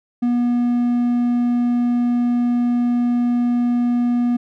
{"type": "tone", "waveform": "triangle", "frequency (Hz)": 241.7, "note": "B3", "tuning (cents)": -37, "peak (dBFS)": -13, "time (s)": [0.22, 4.37], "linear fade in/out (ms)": 10, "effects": []}